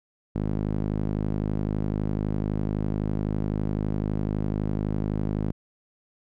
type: tone with band-pass filter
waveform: sawtooth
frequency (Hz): 51.91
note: G#1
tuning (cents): 0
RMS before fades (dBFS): -27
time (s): 0.35-5.52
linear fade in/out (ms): 5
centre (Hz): 210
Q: 1
effects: none